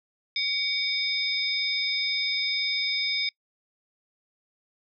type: tone cluster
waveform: sine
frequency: 2259 / 3644 / 5040 Hz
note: C#7 / A#7 / D#8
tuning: +32 / -40 / +21 cents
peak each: -29 dBFS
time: 0.36-3.29 s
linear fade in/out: 2 ms
effects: noise-tail reverb RT60 0.1 s tail -23 dB re dry